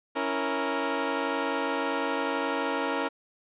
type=chord; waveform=15% pulse; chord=A# diminished; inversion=first; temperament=equal with one note detuned; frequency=277.2 / 328.1 / 466.2 Hz; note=C#4 / E4 / A#4; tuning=0 / -8 / 0 cents; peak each=-24 / -27 / -24 dBFS; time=0.15-3.09 s; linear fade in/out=20 ms; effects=resampled to 8000 Hz